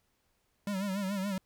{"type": "tone with vibrato", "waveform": "square", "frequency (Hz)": 196, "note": "G3", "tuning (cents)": 0, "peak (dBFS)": -32, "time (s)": [0.67, 1.38], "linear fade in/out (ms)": 2, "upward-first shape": "sine", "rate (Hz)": 7, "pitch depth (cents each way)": 86, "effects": ["pink hiss -75 dBFS RMS until 1.45 s"]}